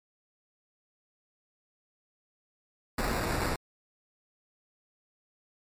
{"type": "noise with sample-and-hold", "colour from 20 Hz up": "pink", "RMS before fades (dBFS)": -30, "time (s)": [2.98, 3.56], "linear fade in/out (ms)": 5, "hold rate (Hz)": 3150, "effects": ["MP3 64 kbps"]}